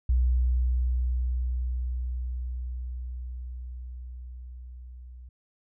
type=tone with level ramp; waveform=sine; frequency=61.9 Hz; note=B1; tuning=5 cents sharp; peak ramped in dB=-19 to -42 dBFS; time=0.09-5.29 s; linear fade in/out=5 ms; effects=none